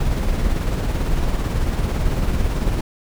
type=noise with tremolo; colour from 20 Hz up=brown; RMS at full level=-18 dBFS; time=0-2.81 s; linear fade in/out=5 ms; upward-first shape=sine; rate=18 Hz; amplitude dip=35%; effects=none